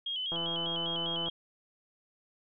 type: tone with vibrato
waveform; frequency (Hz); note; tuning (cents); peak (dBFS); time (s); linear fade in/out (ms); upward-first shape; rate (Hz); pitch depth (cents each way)
sine; 3136; G7; 0; -32; 0.06-1.3; 5; square; 5; 64
type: click train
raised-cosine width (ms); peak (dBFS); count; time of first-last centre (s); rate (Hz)
1; -26; 163; 0.32-1.284; 168
effects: none